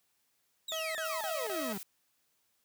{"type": "exponential sweep", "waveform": "35% pulse", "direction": "down", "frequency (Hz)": [3951, 185], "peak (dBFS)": -35, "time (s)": [0.68, 1.78], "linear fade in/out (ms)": 5}
{"type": "tone bursts", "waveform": "sawtooth", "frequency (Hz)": 640, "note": "D#5", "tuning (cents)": 49, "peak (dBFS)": -32, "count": 4, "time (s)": [0.72, 1.727], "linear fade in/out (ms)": 0, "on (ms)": 230, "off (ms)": 29}
{"type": "noise", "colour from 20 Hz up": "blue", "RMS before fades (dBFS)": -45, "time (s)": [1.05, 1.83], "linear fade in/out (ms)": 0}
{"effects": ["white hiss -75 dBFS RMS until 2.64 s", "high-pass 60 Hz 12 dB/octave"]}